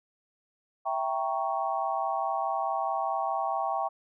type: chord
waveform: sine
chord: E diminished seventh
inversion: none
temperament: equal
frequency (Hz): 659.3 / 784 / 932.3 / 1108.7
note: E5 / G5 / Bb5 / Db6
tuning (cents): 0 / 0 / 0 / 0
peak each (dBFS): -33 / -30 / -35 / -33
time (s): 0.85-3.89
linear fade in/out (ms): 20
effects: none